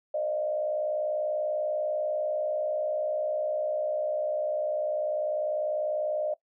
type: tone with frequency modulation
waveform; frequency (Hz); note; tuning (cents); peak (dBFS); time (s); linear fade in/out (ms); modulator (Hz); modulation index
sine; 610; D#5; -34; -26; 0.14-6.34; 5; 60.2; 0.75
effects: noise-tail reverb RT60 0.1 s tail -20 dB re dry